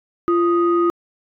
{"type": "tone pair together", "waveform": "sine", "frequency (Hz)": [343.8, 1244.5], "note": ["F4", "D#6"], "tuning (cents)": [-27, 0], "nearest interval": "octave + minor seventh", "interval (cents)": 2227, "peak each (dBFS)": [-14, -19], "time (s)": [0.28, 0.9], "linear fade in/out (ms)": 0, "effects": ["tanh soft clip ceiling -7 dBFS"]}